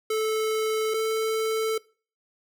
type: tone pair in turn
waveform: square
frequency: 436.7 / 441.3 Hz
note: A4 / A4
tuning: -13 / +5 cents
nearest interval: unison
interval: 18 cents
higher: second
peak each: -24 dBFS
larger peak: neither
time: 0.1-0.94 / 0.94-1.78 s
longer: neither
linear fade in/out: 5 ms
effects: noise-tail reverb RT60 0.4 s tail -23 dB re dry